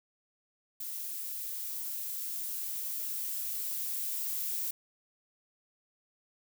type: noise with level ramp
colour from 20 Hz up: violet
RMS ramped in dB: -39 to -34 dBFS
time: 0.8-4.71 s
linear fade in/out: 5 ms
effects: none